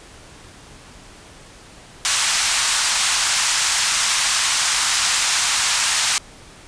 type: band-pass noise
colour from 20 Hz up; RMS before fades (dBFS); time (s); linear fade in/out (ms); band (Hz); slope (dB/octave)
white; -19; 2.05-6.18; 0; 870 to 8600; 24
effects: pink hiss -43 dBFS RMS until 6.67 s + resampled to 22050 Hz